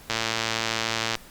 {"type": "click train", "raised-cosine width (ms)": 0.2, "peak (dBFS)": -7, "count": 120, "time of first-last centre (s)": [0.1, 1.153], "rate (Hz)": 113, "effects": ["pink hiss -48 dBFS RMS until 1.3 s", "Opus 48 kbps"]}